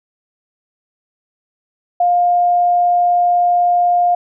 sine tone, 706 Hz, F5, 19 cents sharp, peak -10 dBFS, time 2-4.15 s, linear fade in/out 5 ms, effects none

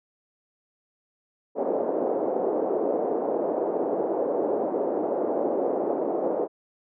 pink band-pass noise, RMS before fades -26 dBFS, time 1.55-6.48 s, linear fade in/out 50 ms, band 340 to 650 Hz, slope 24 dB/octave, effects none

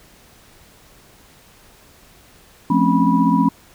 sine tone cluster, 175 / 217.4 / 260.9 / 276.5 / 979 Hz, F3 / A3 / C4 / C#4 / B5, +4 / -21 / -5 / -4 / -15 cents, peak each -19 dBFS, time 2.7-3.49 s, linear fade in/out 5 ms, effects pink hiss -49 dBFS RMS until 3.74 s

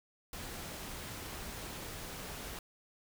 pink noise, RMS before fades -44 dBFS, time 0.33-2.59 s, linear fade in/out 2 ms, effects none

